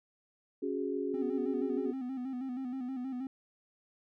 sine chord, C# suspended fourth, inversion none, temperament just, 277.2 / 369.6 / 415.8 Hz, C#4 / F#4 / G#4, 0 / -2 / +2 cents, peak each -36 dBFS, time 0.62-1.92 s, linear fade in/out 10 ms
triangle tone with vibrato, 256.9 Hz, C4, 32 cents flat, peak -33 dBFS, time 1.14-3.27 s, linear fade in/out 2 ms, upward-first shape square, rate 6.3 Hz, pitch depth 61 cents each way
effects none

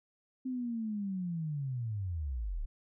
sine linear sweep, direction down, 261.6 to 30.87 Hz, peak -33 dBFS, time 0.45-2.66 s, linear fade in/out 10 ms, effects none

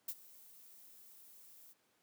violet noise with ADSR envelope, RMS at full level -38 dBFS, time 0.08-1.74 s, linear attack 7 ms, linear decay 49 ms, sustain -21 dB, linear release 25 ms, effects pink hiss -75 dBFS RMS until 2.02 s + high-pass 200 Hz 12 dB/octave

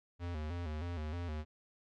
square tone with vibrato, 81.7 Hz, E2, 15 cents flat, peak -38 dBFS, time 0.19-1.45 s, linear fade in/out 50 ms, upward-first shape square, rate 3.2 Hz, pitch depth 110 cents each way, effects low-pass 4000 Hz 12 dB/octave

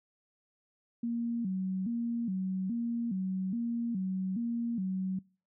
sine tone with vibrato, 210 Hz, G#3, 19 cents sharp, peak -30 dBFS, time 1.03-5.19 s, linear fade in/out 5 ms, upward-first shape square, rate 1.2 Hz, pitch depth 190 cents each way, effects noise-tail reverb RT60 0.4 s tail -25 dB re dry

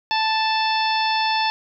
harmonic tone, 880 Hz, A5, in tune, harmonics 1 / 2 / 3 / 4 / 5 / 6, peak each -20 / -28 / -27 / -28 / -29 / -30 dBFS, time 0.11-1.5 s, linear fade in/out 0 ms, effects none

